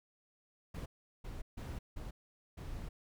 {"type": "noise bursts at uneven times", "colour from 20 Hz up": "brown", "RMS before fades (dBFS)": -43, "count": 5, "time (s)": [[0.74, 0.86], [1.24, 1.42], [1.57, 1.79], [1.96, 2.11], [2.57, 2.89]], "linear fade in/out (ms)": 10, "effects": []}